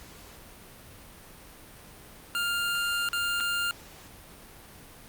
25% pulse tone with dropouts, 1400 Hz, F6, 4 cents sharp, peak -23 dBFS, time 2.35-3.71 s, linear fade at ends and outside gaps 0 ms, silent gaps 3.088-3.131 / 3.402-3.406 s, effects pink hiss -49 dBFS RMS until 5.08 s + Opus 48 kbps

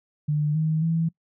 sine tone with pitch steps, 149.6 / 157.4 / 164.1 Hz, D3 / D#3 / E3, +32 / +20 / -8 cents, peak -20 dBFS, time 0.28-1.09 s, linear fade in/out 10 ms, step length 270 ms, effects noise-tail reverb RT60 0.1 s tail -23 dB re dry

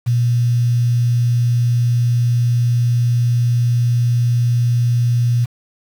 sine tone with quantisation, 120 Hz, B2, 49 cents flat, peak -12 dBFS, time 0.06-5.46 s, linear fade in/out 20 ms, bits 6, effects none

